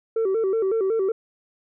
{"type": "tone with vibrato", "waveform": "sine", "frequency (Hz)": 415.3, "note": "G#4", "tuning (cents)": 0, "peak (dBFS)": -17, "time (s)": [0.16, 1.12], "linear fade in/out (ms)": 5, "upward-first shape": "square", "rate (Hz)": 5.4, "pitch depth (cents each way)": 140, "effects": ["tanh soft clip ceiling -18 dBFS"]}